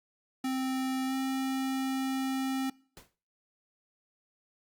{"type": "tone with pitch glide", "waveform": "square", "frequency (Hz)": [261.6, 265.1], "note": ["C4", "C4"], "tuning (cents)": [0, 23], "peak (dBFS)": -30, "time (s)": [0.44, 2.7], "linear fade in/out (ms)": 5, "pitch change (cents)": 23, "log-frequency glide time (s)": [1.06, 1.14]}
{"type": "noise with exponential decay", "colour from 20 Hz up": "pink", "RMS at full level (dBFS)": -46, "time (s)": [2.97, 3.15], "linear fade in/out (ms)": 0, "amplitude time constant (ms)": 37}
{"effects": ["noise-tail reverb RT60 0.5 s tail -24 dB re dry", "Opus 48 kbps"]}